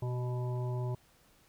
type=harmonic tone with a mistuned harmonic; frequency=123.47 Hz; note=B2; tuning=in tune; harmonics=1 / 3 / 5 / 7 / 8; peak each=-32 / -42 / -46 / -49 / -50 dBFS; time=0.02-0.95 s; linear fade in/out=5 ms; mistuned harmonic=3; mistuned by=+27 cents; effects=pink hiss -65 dBFS RMS until 1.48 s